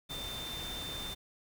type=tone in noise; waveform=sine; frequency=3577 Hz; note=A7; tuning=28 cents sharp; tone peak=-40 dBFS; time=0.09-1.15 s; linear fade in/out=20 ms; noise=pink; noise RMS=-43 dBFS; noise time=0.09-1.15 s; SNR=0 dB; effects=none